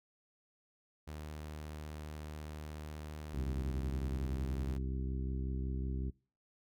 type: tone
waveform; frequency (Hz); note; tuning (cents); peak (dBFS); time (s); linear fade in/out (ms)
sawtooth; 76.2; D#2; -36; -39; 1.07-4.78; 10
type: harmonic tone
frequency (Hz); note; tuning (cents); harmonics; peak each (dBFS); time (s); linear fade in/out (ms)
65.41; C2; 0; 1 / 2 / 3 / 4 / 5 / 6; -36 / -42 / -46 / -48 / -50 / -52; 3.33-6.11; 20
effects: noise-tail reverb RT60 0.4 s tail -24 dB re dry